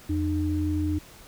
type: tone pair together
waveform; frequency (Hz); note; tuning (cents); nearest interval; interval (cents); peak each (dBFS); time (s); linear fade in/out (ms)
sine; 85.28 / 304.1; F2 / D#4; -41 / -40; octave + minor seventh; 2201; -26; 0.09-0.99; 10
effects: pink hiss -49 dBFS RMS until 1.27 s

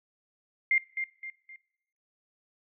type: tone with echo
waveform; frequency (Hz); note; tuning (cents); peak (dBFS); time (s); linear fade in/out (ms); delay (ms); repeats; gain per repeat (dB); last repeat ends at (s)
sine; 2107; C7; +12; -21; 0.71-0.78; 2; 260; 3; -8; 1.56
effects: noise-tail reverb RT60 0.9 s tail -21 dB re dry

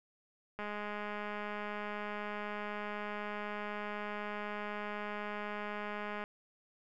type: click train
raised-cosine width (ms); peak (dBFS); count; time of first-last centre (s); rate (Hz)
0.5; -26; 1176; 0.59-6.239; 208
effects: none

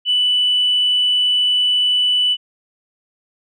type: tone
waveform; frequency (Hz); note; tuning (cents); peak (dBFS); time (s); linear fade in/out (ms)
sine; 2977; F#7; +10; -12; 0.05-2.37; 50
effects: tanh soft clip ceiling -8 dBFS

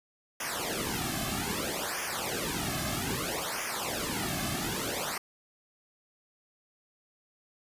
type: noise with flanger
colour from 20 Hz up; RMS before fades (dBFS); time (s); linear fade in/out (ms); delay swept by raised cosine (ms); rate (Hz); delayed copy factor
pink; -33; 0.4-5.18; 5; 0.24 to 2.14; 0.62; -1
effects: resampled to 32000 Hz

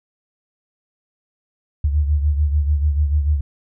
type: beating tone pair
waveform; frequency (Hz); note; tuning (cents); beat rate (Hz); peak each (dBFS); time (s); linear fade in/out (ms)
sine; 73.1 / 79.9; D2 / D#2; -7 / +47; 6.8; -15 / -23; 1.84-3.41; 5
effects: none

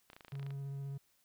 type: clicks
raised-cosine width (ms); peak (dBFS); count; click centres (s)
0.3; -36; 12; 0.101 / 0.132 / 0.165 / 0.208 / 0.248 / 0.282 / 0.321 / 0.354 / 0.396 / 0.429 / 0.465 / 0.506
type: tone with vibrato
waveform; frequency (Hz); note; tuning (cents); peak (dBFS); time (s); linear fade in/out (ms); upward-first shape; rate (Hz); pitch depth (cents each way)
triangle; 138.6; C#3; 0; -37; 0.32-0.98; 10; square; 15; 9
effects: white hiss -73 dBFS RMS until 1.24 s

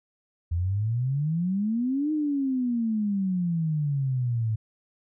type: exponential two-way sweep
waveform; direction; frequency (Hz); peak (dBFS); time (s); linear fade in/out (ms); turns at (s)
sine; up then down; 81.9 to 311.1 to 107.8; -23; 0.51-4.56; 10; 2.12
effects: none

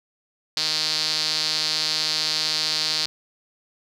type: tone with band-pass filter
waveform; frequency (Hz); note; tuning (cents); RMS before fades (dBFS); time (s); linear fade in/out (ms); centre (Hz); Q
sawtooth; 155.56; D#3; 0; -24; 0.57-3.06; 0; 4500; 5.4
effects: none

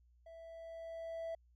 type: tone with level ramp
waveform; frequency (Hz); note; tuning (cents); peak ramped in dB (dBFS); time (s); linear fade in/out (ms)
triangle; 659.3; E5; 0; -50 to -36; 0.26-1.35; 5
effects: tanh soft clip ceiling -32 dBFS + added 60 Hz sine -65 dBFS peak until 1.55 s

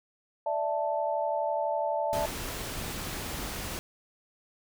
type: chord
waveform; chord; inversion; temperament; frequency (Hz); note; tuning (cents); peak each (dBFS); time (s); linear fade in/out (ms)
sine; D suspended second; none; equal; 587.3 / 659.3 / 880; D5 / E5 / A5; 0 / 0 / 0; -31; 0.46-2.26; 5
type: noise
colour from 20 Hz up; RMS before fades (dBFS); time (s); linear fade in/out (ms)
pink; -36; 2.13-3.79; 0
effects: none

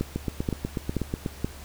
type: two click trains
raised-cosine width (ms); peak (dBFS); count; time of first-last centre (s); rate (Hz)
3; -14 / -12; 10 / 4; 0.16-1.262 / 0.01-1.445; 8.17 / 2.09
effects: added 72 Hz sine -42 dBFS peak until 1.64 s + pink hiss -46 dBFS RMS until 1.64 s

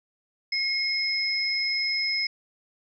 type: tone pair together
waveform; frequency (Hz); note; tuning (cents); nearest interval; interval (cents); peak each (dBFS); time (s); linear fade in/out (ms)
sine; 2161 / 5120; C#7 / D#8; -45 / +49; octave + minor third; 1494; -27 / -26; 0.52-2.27; 5
effects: none

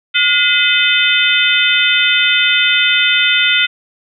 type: harmonic tone with a mistuned harmonic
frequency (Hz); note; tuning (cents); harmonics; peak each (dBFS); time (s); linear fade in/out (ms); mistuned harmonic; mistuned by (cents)
510; C5; -44; 3 / 4 / 5 / 6 / 7; -16 / -16 / -16 / -16 / -16; 0.14-3.67; 20; 3; -110
effects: none

